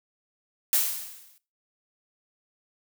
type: noise with exponential decay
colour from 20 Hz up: blue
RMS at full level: -20 dBFS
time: 0.73-1.38 s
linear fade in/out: 1 ms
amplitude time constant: 140 ms
effects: noise-tail reverb RT60 0.3 s tail -18 dB re dry